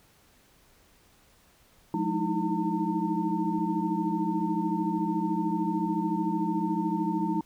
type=tone cluster; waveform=sine; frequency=177.7 / 210 / 309 / 322.6 / 905 Hz; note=F3 / G#3 / D#4 / E4 / A5; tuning=+30 / +19 / -12 / -37 / +48 cents; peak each=-32 / -32 / -32 / -31 / -32 dBFS; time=1.94-7.41 s; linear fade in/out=2 ms; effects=pink hiss -61 dBFS RMS until 7.45 s